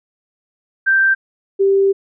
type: tone pair in turn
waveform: sine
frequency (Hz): 1568 / 392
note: G6 / G4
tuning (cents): 0 / 0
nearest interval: 2 octaves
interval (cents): 2400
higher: first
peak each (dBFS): -10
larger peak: neither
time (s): 0.86-1.15 / 1.59-1.93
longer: second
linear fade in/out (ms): 20
effects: none